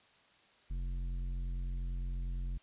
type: tone with tanh clipping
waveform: sine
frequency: 44.36 Hz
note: F1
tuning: 28 cents sharp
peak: -36 dBFS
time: 0.7-2.58 s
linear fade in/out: 10 ms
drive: 10 dB
effects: white hiss -65 dBFS RMS until 2.62 s + resampled to 8000 Hz